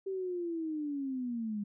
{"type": "linear sweep", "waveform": "sine", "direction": "down", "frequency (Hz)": [390, 201.3], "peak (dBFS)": -33, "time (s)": [0.06, 1.64], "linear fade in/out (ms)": 10, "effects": []}